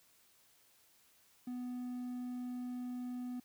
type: tone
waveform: triangle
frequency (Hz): 247.9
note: B3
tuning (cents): +7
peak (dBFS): -37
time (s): 1.47-3.4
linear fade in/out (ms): 5
effects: white hiss -68 dBFS RMS until 3.44 s